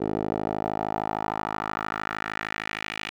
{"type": "tone with band-pass filter sweep", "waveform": "10% pulse", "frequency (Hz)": 53.1, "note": "G#1", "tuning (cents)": 39, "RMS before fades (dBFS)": -30, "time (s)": [0, 3.1], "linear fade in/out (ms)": 10, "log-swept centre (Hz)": [440, 2600], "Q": 2.2, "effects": []}